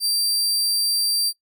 sawtooth tone, 4699 Hz, D8, in tune, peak -16 dBFS, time 0-1.33 s, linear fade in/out 50 ms, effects noise-tail reverb RT60 0.1 s tail -19 dB re dry

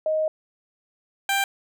sine / 15% pulse tone pair in turn, 625 / 789.1 Hz, D#5 / G5, +8 / +11 cents, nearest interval major third, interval 403 cents, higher second, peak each -20 / -14 dBFS, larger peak second, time 0.06-0.28 / 1.29-1.44 s, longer first, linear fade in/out 2 ms, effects none

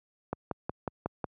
click train, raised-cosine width 1 ms, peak -17 dBFS, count 6, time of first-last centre 0.33-1.242 s, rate 5.48 Hz, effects high-pass 80 Hz 12 dB/octave

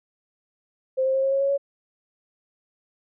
sine tone with pitch steps, 523 / 528.8 / 534.6 / 540.5 / 546.5 / 552.5 / 558.6 Hz, C5 / C5 / C5 / C#5 / C#5 / C#5 / C#5, -1 / +18 / +37 / -44 / -25 / -6 / +13 cents, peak -19 dBFS, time 0.97-1.579 s, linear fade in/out 20 ms, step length 87 ms, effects none

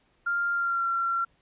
sine tone with pitch glide, 1396.9 to 1365.8 Hz, F6 to F6, 0 to -39 cents, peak -24 dBFS, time 0.26-1.25 s, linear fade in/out 10 ms, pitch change -39 cents, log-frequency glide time 0.53-0.86 s, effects pink hiss -67 dBFS RMS until 1.41 s + resampled to 8000 Hz

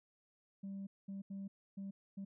sine tone bursts at uneven times, 196 Hz, G3, in tune, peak -40 dBFS, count 5, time 0.63-0.87 / 1.08-1.22 / 1.3-1.48 / 1.77-1.91 / 2.17-2.25 s, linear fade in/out 10 ms, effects tanh soft clip ceiling -40 dBFS

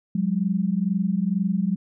sine tone pair together, 180.76 / 202.9 Hz, F#3 / G#3, -40 / -40 cents, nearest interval major second, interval 200 cents, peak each -23 dBFS, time 0.15-1.76 s, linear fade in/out 5 ms, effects none

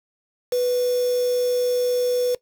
sine tone with quantisation, 493.9 Hz, B4, in tune, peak -18 dBFS, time 0.52-2.35 s, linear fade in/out 5 ms, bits 5, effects noise-tail reverb RT60 0.1 s tail -19 dB re dry

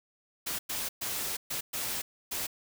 white noise bursts at uneven times, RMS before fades -34 dBFS, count 6, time 0.46-0.59 / 0.69-0.89 / 1.01-1.37 / 1.5-1.61 / 1.73-2.02 / 2.31-2.47 s, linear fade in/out 10 ms, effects none

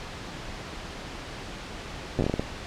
slowing click train, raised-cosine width 2 ms, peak -12 dBFS, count 9, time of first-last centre 2.19-2.395 s, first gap 8 ms, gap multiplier 1.32, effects pink hiss -38 dBFS RMS until 2.66 s + low-pass 5000 Hz 12 dB/octave

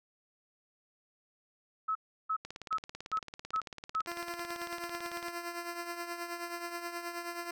sine tone bursts, 1292 Hz, E6, 35 cents flat, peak -29 dBFS, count 6, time 1.88-4.018 s, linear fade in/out 10 ms, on 73 ms, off 340 ms
click train, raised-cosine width 0.2 ms, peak -25 dBFS, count 52, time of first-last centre 2.45-5.283 s, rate 18 Hz
10% pulse tone with tremolo, 344.4 Hz, F4, 24 cents flat, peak -27 dBFS, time 4.07-7.51 s, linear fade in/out 5 ms, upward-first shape triangle, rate 9.4 Hz, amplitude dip 65%
effects none

